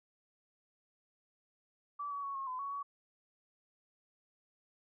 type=tone with pitch steps; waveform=sine; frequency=1156 / 1133 / 1113 / 1083 / 1016 / 1117 / 1127 Hz; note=D6 / C#6 / C#6 / C#6 / B5 / C#6 / C#6; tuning=-28 / +37 / +7 / -41 / +49 / +13 / +28 cents; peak=-37 dBFS; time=1.99-2.83 s; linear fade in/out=10 ms; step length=120 ms; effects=none